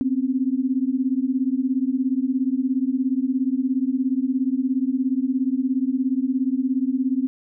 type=beating tone pair; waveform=sine; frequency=252.7 / 269.7 Hz; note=B3 / C#4; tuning=+40 / -47 cents; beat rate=17 Hz; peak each=-22 / -22 dBFS; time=0.01-7.27 s; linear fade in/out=0 ms; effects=none